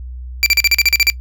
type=tone bursts; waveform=25% pulse; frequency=2349 Hz; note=D7; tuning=in tune; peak=-5 dBFS; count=10; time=0.43-1.1 s; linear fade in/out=0 ms; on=31 ms; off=40 ms; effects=noise-tail reverb RT60 0.1 s tail -20 dB re dry + added 62 Hz sine -26 dBFS peak until 1.2 s